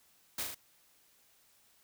white noise with echo, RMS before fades -36 dBFS, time 0.38-0.43 s, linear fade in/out 5 ms, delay 39 ms, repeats 3, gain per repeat -3 dB, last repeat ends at 0.547 s, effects white hiss -67 dBFS RMS until 1.83 s

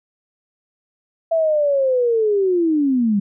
sine linear sweep, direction down, 666 to 193.9 Hz, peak -14 dBFS, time 1.31-3.2 s, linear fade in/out 10 ms, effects none

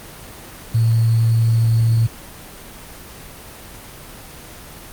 sine tone with sample-and-hold, 114 Hz, A#2, 38 cents flat, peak -12 dBFS, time 0.74-2.07 s, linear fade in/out 10 ms, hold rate 4410 Hz, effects pink hiss -37 dBFS RMS until 4.92 s + Opus 24 kbps

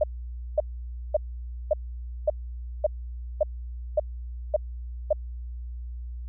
sine tone bursts, 609 Hz, D#5, 37 cents flat, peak -17 dBFS, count 10, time 0.01-5.13 s, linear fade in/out 5 ms, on 26 ms, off 540 ms, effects added 60 Hz sine -33 dBFS peak until 6.28 s

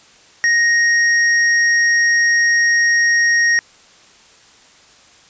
triangle tone with hard clipping, 1870 Hz, A#6, 5 cents sharp, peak -13 dBFS, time 0.44-3.59 s, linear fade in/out 0 ms, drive 16 dB, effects white hiss -47 dBFS RMS until 5.29 s + resampled to 16000 Hz

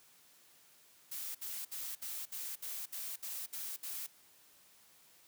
blue noise bursts, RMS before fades -42 dBFS, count 10, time 1.11-4.068 s, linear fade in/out 10 ms, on 240 ms, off 62 ms, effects white hiss -64 dBFS RMS until 5.27 s + high-pass 80 Hz 12 dB/octave

